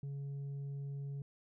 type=tone with tanh clipping; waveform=sine; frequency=140 Hz; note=C#3; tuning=18 cents sharp; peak=-40 dBFS; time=0.03-1.22 s; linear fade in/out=2 ms; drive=3 dB; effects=none